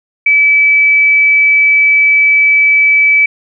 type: tone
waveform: sine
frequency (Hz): 2300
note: D7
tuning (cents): -37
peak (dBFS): -5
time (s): 0.26-3.26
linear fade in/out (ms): 5
effects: none